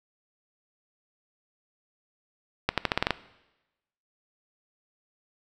accelerating click train, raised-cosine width 0.3 ms, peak -6 dBFS, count 8, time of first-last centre 2.69-3.107 s, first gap 87 ms, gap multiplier 0.87, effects noise-tail reverb RT60 1.0 s tail -18 dB re dry

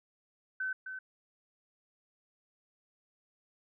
sine tone with echo, 1524 Hz, G6, 49 cents flat, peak -32 dBFS, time 0.6-0.73 s, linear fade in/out 5 ms, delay 260 ms, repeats 1, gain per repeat -7 dB, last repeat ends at 0.99 s, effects none

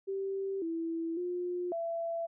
sine tone with pitch steps, 389.3 / 330 / 355.7 / 670 Hz, G4 / E4 / F4 / E5, -12 / +2 / +32 / +28 cents, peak -32 dBFS, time 0.07-2.27 s, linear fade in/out 20 ms, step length 550 ms, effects none

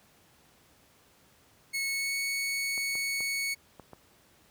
sawtooth tone with pitch glide, 2195 to 2218 Hz, C#7 to C#7, -18 to 0 cents, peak -26 dBFS, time 1.73-3.55 s, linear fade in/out 20 ms, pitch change +18 cents, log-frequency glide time 1.83-2.16 s
clicks, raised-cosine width 1 ms, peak -31 dBFS, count 5, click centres 2.778 / 2.954 / 3.206 / 3.797 / 3.933 s
effects pink hiss -62 dBFS RMS until 4.5 s + high-pass 60 Hz 12 dB/octave

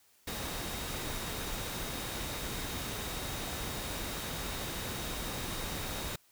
sine tone in noise, 3751 Hz, A#7, 10 cents sharp, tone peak -48 dBFS, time 0.27-6.16 s, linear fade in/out 5 ms, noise pink, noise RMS -38 dBFS, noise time 0.27-6.16 s, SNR -13 dB, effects white hiss -66 dBFS RMS until 6.31 s

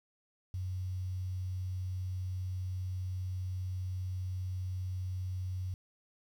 sine tone with quantisation, 92.5 Hz, F#2, in tune, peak -34 dBFS, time 0.54-5.74 s, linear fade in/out 0 ms, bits 10, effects none

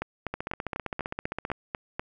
two click trains, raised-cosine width 0.5 ms, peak -16 / -15 dBFS, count 19 / 9, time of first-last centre 0.34-1.516 / 0.02-1.995 s, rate 15.3 / 4.05 Hz, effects none

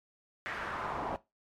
brown noise with band-pass filter sweep, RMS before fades -37 dBFS, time 0.46-1.16 s, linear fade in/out 0 ms, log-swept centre 1800 to 790 Hz, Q 2.3, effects noise-tail reverb RT60 0.2 s tail -17 dB re dry + MP3 96 kbps

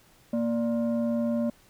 sine tone pair together, 233.4 / 586.5 Hz, A#3 / D5, +2 / -2 cents, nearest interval octave + major third, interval 1596 cents, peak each -23 / -28 dBFS, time 0.33-1.5 s, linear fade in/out 5 ms, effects tanh soft clip ceiling -21 dBFS + pink hiss -59 dBFS RMS until 1.69 s

